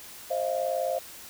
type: tone cluster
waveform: sine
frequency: 529 / 629 / 689 Hz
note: C5 / D#5 / F5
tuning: +19 / +19 / -24 cents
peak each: -30 dBFS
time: 0.3-0.99 s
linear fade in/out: 10 ms
effects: white hiss -45 dBFS RMS until 1.29 s